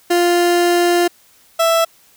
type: tone pair in turn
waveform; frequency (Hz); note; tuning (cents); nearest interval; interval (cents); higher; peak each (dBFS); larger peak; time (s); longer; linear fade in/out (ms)
30% pulse; 349.2 / 661.7; F4 / E5; 0 / +6; major seventh; 1106; second; -9; neither; 0.1-1.08 / 1.59-1.85; first; 10
effects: white hiss -51 dBFS RMS until 2.16 s